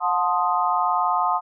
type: chord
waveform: sine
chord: F# diminished seventh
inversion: none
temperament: equal with one note detuned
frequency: 721 / 880 / 1046.5 / 1244.5 Hz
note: F#5 / A5 / C6 / Eb6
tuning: -45 / 0 / 0 / 0 cents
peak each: -24 dBFS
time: 0-1.41 s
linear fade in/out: 50 ms
effects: none